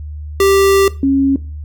square / sine tone pair in turn, 392 / 273 Hz, G4 / C#4, 0 / -26 cents, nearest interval tritone, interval 626 cents, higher first, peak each -9 / -9 dBFS, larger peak neither, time 0.4-0.88 / 1.03-1.36 s, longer first, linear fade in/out 2 ms, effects noise-tail reverb RT60 0.3 s tail -17 dB re dry + added 75 Hz sine -24 dBFS peak until 1.64 s

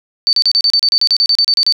sine tone bursts, 4557 Hz, C#8, 47 cents sharp, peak -8 dBFS, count 16, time 0.27-1.724 s, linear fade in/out 0 ms, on 59 ms, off 34 ms, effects none

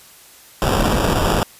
pink noise with sample-and-hold, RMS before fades -17 dBFS, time 0.62-1.43 s, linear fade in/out 0 ms, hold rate 2100 Hz, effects white hiss -45 dBFS RMS until 1.59 s + resampled to 32000 Hz

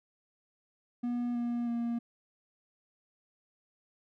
triangle tone with pitch steps, 241.8 / 238.5 / 235.2 Hz, B3 / A#3 / A#3, -36 / +40 / +16 cents, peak -28 dBFS, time 1.03-1.99 s, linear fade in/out 10 ms, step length 320 ms, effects none

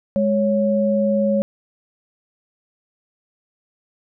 sine tone pair together, 207.7 / 554.5 Hz, G#3 / C#5, 0 / 0 cents, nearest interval octave + perfect fourth, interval 1700 cents, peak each -18 dBFS, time 0.16-1.42 s, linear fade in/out 0 ms, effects none

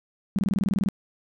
sine tone bursts, 196 Hz, G3, in tune, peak -20 dBFS, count 11, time 0.36-0.887 s, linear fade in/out 0 ms, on 27 ms, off 23 ms, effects none

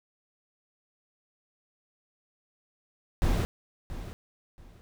brown noise with echo, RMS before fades -25 dBFS, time 3.22-3.45 s, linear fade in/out 0 ms, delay 680 ms, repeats 2, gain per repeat -13 dB, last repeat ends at 4.81 s, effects none

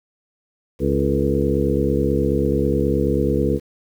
harmonic tone with a mistuned harmonic, 69.3 Hz, C#2, in tune, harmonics 1 / 2 / 3 / 4 / 5 / 6 / 7, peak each -24 / -24 / -24 / -24 / -24 / -24 / -24 dBFS, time 0.79-3.6 s, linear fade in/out 50 ms, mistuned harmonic 6, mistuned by +59 cents, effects 8-bit

